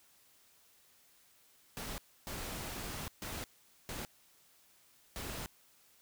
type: noise bursts at uneven times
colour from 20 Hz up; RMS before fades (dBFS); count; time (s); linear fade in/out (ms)
pink; -42; 5; 1.77-1.98 / 2.27-3.08 / 3.22-3.44 / 3.89-4.05 / 5.16-5.46; 0
effects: white hiss -66 dBFS RMS until 6.01 s